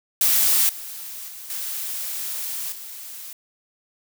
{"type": "noise with level steps", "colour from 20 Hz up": "blue", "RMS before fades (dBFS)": [-18, -35, -38, -29, -37], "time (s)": [0.21, 3.33], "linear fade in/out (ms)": 2, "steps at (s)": [0.69, 1.28, 1.5, 2.72], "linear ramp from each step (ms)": 2, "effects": []}